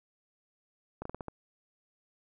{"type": "slowing click train", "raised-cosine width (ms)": 1, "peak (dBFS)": -24, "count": 6, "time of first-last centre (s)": [1.02, 1.283], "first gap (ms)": 34, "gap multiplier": 1.22, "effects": []}